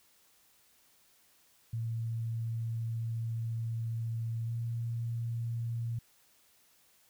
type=tone with pitch glide; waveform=sine; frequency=114.3 to 116.43 Hz; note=A#2 to A#2; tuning=-34 to -2 cents; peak=-32 dBFS; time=1.73-5.99 s; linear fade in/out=5 ms; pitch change=+32 cents; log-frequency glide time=4.46-4.51 s; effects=white hiss -66 dBFS RMS until 7.09 s